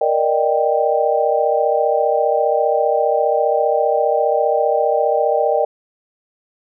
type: chord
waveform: sine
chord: Eb major seventh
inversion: second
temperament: equal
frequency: 466.2 / 587.3 / 622.3 / 784 Hz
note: Bb4 / D5 / Eb5 / G5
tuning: 0 / 0 / 0 / 0 cents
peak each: -19 dBFS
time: 0.01-5.65 s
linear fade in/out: 5 ms
effects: none